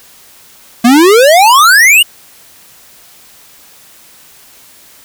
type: exponential sweep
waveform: square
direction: up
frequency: 227.5 to 2960 Hz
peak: -3 dBFS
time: 0.84-2.03 s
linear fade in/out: 10 ms
effects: white hiss -40 dBFS RMS until 5.04 s